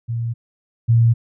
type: tone pair in turn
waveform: sine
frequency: 116.54 / 115.96 Hz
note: A#2 / A#2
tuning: 0 / -9 cents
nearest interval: unison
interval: 9 cents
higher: first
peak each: -20 / -10 dBFS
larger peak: second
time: 0.08-0.34 / 0.88-1.14 s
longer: neither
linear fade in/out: 20 ms
effects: none